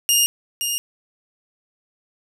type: tone pair in turn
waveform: 15% pulse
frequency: 2830 / 2830 Hz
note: F7 / F7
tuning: +22 / +22 cents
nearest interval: unison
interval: 0 cents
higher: neither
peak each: -7 / -14 dBFS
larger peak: first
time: 0.09-0.26 / 0.61-0.78 s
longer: neither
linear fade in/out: 0 ms
effects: none